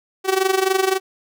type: tone with amplitude modulation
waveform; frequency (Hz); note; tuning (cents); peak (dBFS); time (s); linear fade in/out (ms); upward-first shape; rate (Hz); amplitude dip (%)
sawtooth; 381; G4; -49; -9; 0.24-1; 50; sine; 23.7; 80
effects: none